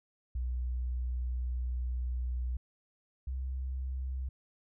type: tone pair in turn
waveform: sine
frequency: 61.74 / 64.97 Hz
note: B1 / C2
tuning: 0 / -12 cents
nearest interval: minor second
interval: 88 cents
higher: second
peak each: -31 / -33 dBFS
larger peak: first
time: 0.35-2.57 / 3.27-4.29 s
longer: first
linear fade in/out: 5 ms
effects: none